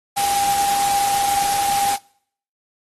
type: tone in noise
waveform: sine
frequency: 802 Hz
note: G5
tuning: 39 cents sharp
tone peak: -18 dBFS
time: 0.16-1.97 s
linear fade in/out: 20 ms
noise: white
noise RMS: -24 dBFS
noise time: 0.16-1.97 s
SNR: +3 dB
effects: noise-tail reverb RT60 0.6 s tail -24 dB re dry + AAC 32 kbps